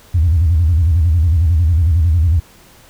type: tone with vibrato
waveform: sine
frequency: 82.41 Hz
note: E2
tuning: in tune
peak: -8 dBFS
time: 0.14-2.4 s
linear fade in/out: 10 ms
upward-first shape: square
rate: 11 Hz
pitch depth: 130 cents each way
effects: tanh soft clip ceiling -5 dBFS + pink hiss -45 dBFS RMS until 2.89 s